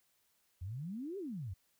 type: exponential two-way sweep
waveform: sine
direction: up then down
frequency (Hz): 83 to 415.3 to 83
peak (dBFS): -39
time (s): 0.61-1.54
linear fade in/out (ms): 10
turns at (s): 1.18
effects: white hiss -75 dBFS RMS until 1.79 s